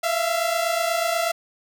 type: tone pair together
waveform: sawtooth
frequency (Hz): 659.3 / 687.5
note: E5 / F5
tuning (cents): 0 / -27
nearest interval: minor second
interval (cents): 73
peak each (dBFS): -20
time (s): 0.03-1.32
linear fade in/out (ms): 10
effects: none